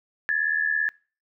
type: tone pair together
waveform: sine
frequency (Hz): 1682.1 / 1760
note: G#6 / A6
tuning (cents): +22 / 0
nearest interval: minor second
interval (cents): 78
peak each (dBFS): -24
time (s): 0.29-0.89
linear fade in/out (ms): 0
effects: noise-tail reverb RT60 0.4 s tail -26 dB re dry